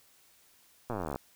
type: slowing click train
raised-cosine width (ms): 1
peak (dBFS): -21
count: 24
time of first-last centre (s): 0.9-1.16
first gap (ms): 8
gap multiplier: 1.03
effects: white hiss -63 dBFS RMS until 1.35 s